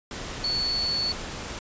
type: tone in noise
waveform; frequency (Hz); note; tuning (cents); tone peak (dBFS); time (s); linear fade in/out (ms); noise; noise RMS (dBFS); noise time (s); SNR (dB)
sine; 4435; C#8; 0; -24; 0.44-1.12; 2; pink; -35; 0.11-1.59; +8
effects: resampled to 16000 Hz